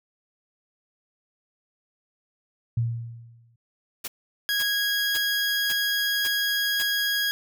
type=tone with exponential decay; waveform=sine; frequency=116.54 Hz; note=A#2; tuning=in tune; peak=-19 dBFS; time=2.77-3.56 s; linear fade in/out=5 ms; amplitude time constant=170 ms
type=noise bursts; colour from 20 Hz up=white; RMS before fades=-32 dBFS; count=6; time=4.04-6.83 s; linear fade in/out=10 ms; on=40 ms; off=510 ms
type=tone; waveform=20% pulse; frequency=1649 Hz; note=G#6; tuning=13 cents flat; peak=-18 dBFS; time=4.49-7.31 s; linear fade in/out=0 ms
effects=none